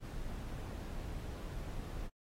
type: noise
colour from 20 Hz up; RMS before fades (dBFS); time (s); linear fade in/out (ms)
brown; -42; 0-2.1; 50
effects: AAC 48 kbps